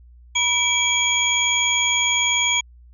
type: tone cluster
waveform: sine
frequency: 967 / 2311 / 3291 / 6730 Hz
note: B5 / D7 / G#7 / G#8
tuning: -37 / -28 / -16 / +22 cents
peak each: -28 / -21 / -21 / -23 dBFS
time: 0.35-2.61 s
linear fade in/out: 10 ms
effects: added 60 Hz sine -44 dBFS peak until 2.93 s